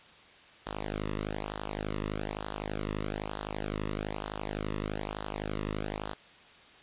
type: tone with flanger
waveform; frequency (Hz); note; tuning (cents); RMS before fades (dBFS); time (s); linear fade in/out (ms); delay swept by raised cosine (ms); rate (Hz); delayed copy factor
sawtooth; 51.8; G#1; -4; -36; 0.66-6.14; 10; 0.42 to 1.31; 1.1; -0.9
effects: white hiss -55 dBFS RMS until 6.82 s + resampled to 8000 Hz